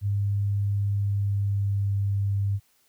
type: tone with pitch glide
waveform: sine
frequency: 100.9 to 99.74 Hz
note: G#2 to G2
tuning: -49 to +30 cents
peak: -22 dBFS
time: 0.01-2.6 s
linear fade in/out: 50 ms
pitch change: -21 cents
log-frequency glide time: 0.91-1.85 s
effects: white hiss -65 dBFS RMS until 2.88 s